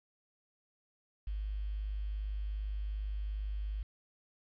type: tone with quantisation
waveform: sine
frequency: 51.3 Hz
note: G#1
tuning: 21 cents flat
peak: -34 dBFS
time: 1.27-3.83 s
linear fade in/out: 5 ms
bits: 10
effects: resampled to 11025 Hz